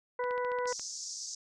harmonic tone, 494 Hz, B4, in tune, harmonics 1 / 2 / 3 / 4, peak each -32 / -35 / -42 / -44 dBFS, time 0.19-0.73 s, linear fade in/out 5 ms
click train, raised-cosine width 0.3 ms, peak -30 dBFS, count 9, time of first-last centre 0.24-0.796 s, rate 14.4 Hz
pink band-pass noise, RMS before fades -41 dBFS, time 0.67-1.35 s, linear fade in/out 5 ms, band 5200 to 6800 Hz, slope 48 dB/octave
effects none

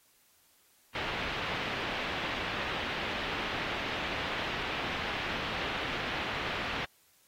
white low-pass noise, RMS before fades -36 dBFS, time 0.95-6.85 s, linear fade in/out 2 ms, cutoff 3100 Hz, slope 24 dB/octave, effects white hiss -66 dBFS RMS until 7.27 s + AAC 48 kbps

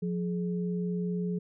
sine tone pair together, 177.6 / 422.4 Hz, F3 / G#4, +29 / +29 cents, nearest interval octave + minor third, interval 1500 cents, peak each -29 / -36 dBFS, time 0.02-1.39 s, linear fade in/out 10 ms, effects none

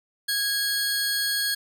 sawtooth tone pair together, 1648 / 4359 Hz, G#6 / C#8, -14 / -30 cents, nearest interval octave + perfect fourth, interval 1684 cents, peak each -23 dBFS, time 0.28-1.55 s, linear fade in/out 10 ms, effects none

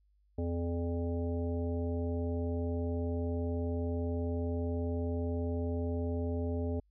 harmonic tone with a mistuned harmonic, 85 Hz, F2, 46 cents flat, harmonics 1 / 3 / 5 / 7 / 9, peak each -33 / -37 / -39 / -43 / -51 dBFS, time 0.38-6.8 s, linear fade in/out 5 ms, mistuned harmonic 9, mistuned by +70 cents, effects added 50 Hz sine -66 dBFS peak until 6.9 s

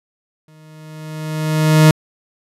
40% pulse tone with exponential growth, 155.56 Hz, D#3, in tune, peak -4 dBFS, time 0.48-1.91 s, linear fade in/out 2 ms, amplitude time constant 310 ms, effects resampled to 32000 Hz

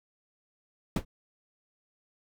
brown noise with exponential decay, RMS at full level -17 dBFS, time 0.96-1.05 s, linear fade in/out 5 ms, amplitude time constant 18 ms, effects none

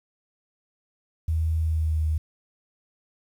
sine tone with pitch glide, 80.3 to 78.1 Hz, E2 to D#2, -45 to +7 cents, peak -21 dBFS, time 1.28-2.18 s, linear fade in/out 5 ms, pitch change -48 cents, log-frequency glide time 1.59-2.03 s, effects 9-bit

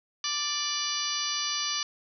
harmonic tone, 587.3 Hz, D5, in tune, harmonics 2 / 3 / 4 / 5 / 6 / 7 / 8 / 9 / 10, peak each -37 / -41 / -40 / -36 / -37 / -38 / -33 / -42 / -34 dBFS, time 0.24-1.83 s, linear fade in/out 2 ms, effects none

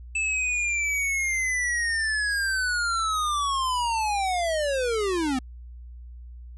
square linear sweep, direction down, 2637 to 247.5 Hz, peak -24 dBFS, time 0.15-5.39 s, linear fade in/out 5 ms, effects added 60 Hz sine -39 dBFS peak until 6.57 s + resampled to 24000 Hz

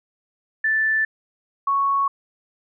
sine tone pair in turn, 1760 / 1108.7 Hz, A6 / C#6, 0 / 0 cents, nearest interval minor sixth, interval 800 cents, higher first, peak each -17 dBFS, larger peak neither, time 0.64-1.05 / 1.67-2.08 s, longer neither, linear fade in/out 5 ms, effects none

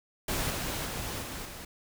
pink noise with level steps, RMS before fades -31 / -34 / -36 / -39 / -43 dBFS, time 0.28-1.65 s, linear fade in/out 5 ms, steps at 0.5 / 0.85 / 1.22 / 1.45 s, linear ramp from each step 5 ms, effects none

